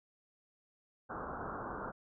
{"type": "low-pass noise", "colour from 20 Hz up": "white", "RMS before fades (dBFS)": -42, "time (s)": [1.09, 1.92], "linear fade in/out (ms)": 20, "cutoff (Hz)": 1500, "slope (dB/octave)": 96, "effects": []}